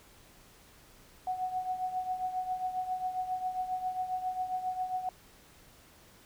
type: tone with tremolo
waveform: sine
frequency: 740 Hz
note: F#5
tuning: in tune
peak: -28 dBFS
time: 1.27-5.09 s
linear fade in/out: 2 ms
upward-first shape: triangle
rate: 7.4 Hz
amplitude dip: 75%
effects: pink hiss -58 dBFS RMS until 6.25 s